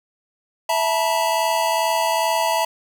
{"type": "chord", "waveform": "square", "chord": "E suspended fourth", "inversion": "none", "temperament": "equal with one note detuned", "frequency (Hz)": [659.3, 880, 962.4], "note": ["E5", "A5", "B5"], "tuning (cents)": [0, 0, -45], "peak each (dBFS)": -23, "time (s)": [0.69, 2.65], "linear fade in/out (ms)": 5, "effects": ["8-bit"]}